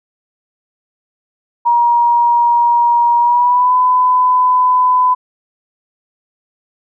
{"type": "tone with pitch glide", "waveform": "sine", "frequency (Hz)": [949, 1004.3], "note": ["A#5", "B5"], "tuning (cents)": [31, 29], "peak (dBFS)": -8, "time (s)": [1.65, 5.15], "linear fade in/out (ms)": 20, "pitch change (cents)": 98, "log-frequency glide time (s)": [3.19, 3.74], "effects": []}